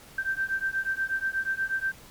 sine beating tone pair, 1561 / 1569.3 Hz, G6 / G6, -8 / +1 cents, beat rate 8.3 Hz, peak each -29 dBFS, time 0.18-1.92 s, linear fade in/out 5 ms, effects pink hiss -50 dBFS RMS until 2.1 s + MP3 96 kbps

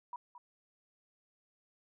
sine tone with echo, 970 Hz, B5, 31 cents flat, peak -39 dBFS, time 0.13-0.16 s, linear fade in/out 2 ms, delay 220 ms, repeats 1, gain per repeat -11 dB, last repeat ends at 0.38 s, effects none

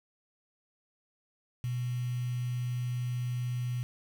sine tone with quantisation, 123.47 Hz, B2, in tune, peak -30 dBFS, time 1.64-3.83 s, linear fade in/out 0 ms, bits 8, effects none

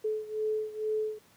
sine beating tone pair, 430.7 / 432.9 Hz, A4 / A4, -37 / -28 cents, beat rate 2.2 Hz, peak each -31 / -34 dBFS, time 0.04-1.19 s, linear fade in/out 10 ms, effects pink hiss -61 dBFS RMS until 1.36 s + high-pass 100 Hz 12 dB/octave

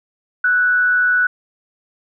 sine tone with frequency modulation, 1480 Hz, F#6, in tune, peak -12 dBFS, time 0.44-1.27 s, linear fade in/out 5 ms, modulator 137 Hz, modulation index 0.3, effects none

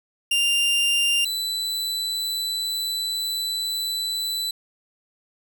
40% pulse tone pair in turn, 2794 / 3986 Hz, F7 / B7, 0 / +15 cents, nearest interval tritone, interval 615 cents, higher second, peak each -17 / -23 dBFS, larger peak first, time 0.31-1.25 / 1.25-4.51 s, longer second, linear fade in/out 5 ms, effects none

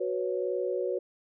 sine chord, F# suspended fourth, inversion none, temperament just, 370 / 493.3 / 555 Hz, F#4 / B4 / C#5, 0 / -2 / +2 cents, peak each -31 / -32 / -33 dBFS, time 0-0.99 s, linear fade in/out 10 ms, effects none

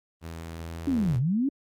sawtooth tone with pitch glide, 82.41 to 83.03 Hz, E2 to E2, 0 to +13 cents, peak -31 dBFS, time 0.21-1.2 s, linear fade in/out 50 ms, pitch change +13 cents, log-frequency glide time 0.51-0.79 s
sine linear two-way sweep, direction down then up, 289.7 to 115 to 289.7 Hz, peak -22 dBFS, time 0.87-1.49 s, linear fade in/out 5 ms, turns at 1.18 s
effects Opus 24 kbps

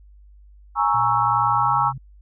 sine chord, A# half-diminished seventh, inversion third, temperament equal, 830.6 / 932.3 / 1108.7 / 1318.5 Hz, G#5 / A#5 / C#6 / E6, 0 / 0 / 0 / 0 cents, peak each -22 dBFS, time 0.75-1.93 s, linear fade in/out 50 ms
sine tone with pitch glide, 118.3 to 132.02 Hz, A#2 to C3, +26 to +16 cents, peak -30 dBFS, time 0.94-1.98 s, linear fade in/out 5 ms, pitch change +190 cents, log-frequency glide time 1.54-1.76 s
effects added 50 Hz sine -45 dBFS peak until 2.21 s

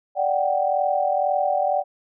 sine tone cluster, 586 / 737 / 779 Hz, D5 / F#5 / G5, -4 / -7 / -11 cents, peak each -23 dBFS, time 0.15-1.84 s, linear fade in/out 50 ms, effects none

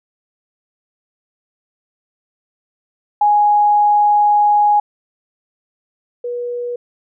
sine tone pair in turn, 830.6 / 484.2 Hz, G#5 / B4, 0 / -34 cents, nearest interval major sixth, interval 934 cents, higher first, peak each -9 / -20 dBFS, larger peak first, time 3.21-4.8 / 6.24-6.76 s, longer first, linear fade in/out 5 ms, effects none

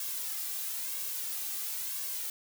blue noise with flanger, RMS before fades -36 dBFS, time 0-2.3 s, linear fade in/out 2 ms, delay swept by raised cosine 1.8 to 2.57 ms, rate 1 Hz, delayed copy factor +0.55, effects none

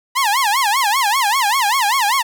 sawtooth tone with vibrato, 943 Hz, A#5, 20 cents sharp, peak -10 dBFS, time 0.15-2.23 s, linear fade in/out 20 ms, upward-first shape sine, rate 5.1 Hz, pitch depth 280 cents each way, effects none

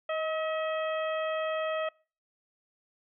harmonic tone with a mistuned harmonic, 640 Hz, D#5, 49 cents sharp, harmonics 1 / 2 / 3 / 4 / 5, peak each -30 / -36 / -40 / -42 / -44 dBFS, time 0.09-1.89 s, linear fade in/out 5 ms, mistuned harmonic 1, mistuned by -27 cents, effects noise-tail reverb RT60 0.4 s tail -26 dB re dry

